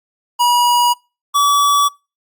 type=tone pair in turn; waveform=square; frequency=966 / 1144.8 Hz; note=B5 / D6; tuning=-39 / -45 cents; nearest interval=minor third; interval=294 cents; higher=second; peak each=-11 dBFS; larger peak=neither; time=0.39-0.94 / 1.34-1.89 s; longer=neither; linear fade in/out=20 ms; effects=noise-tail reverb RT60 0.3 s tail -26 dB re dry + Opus 48 kbps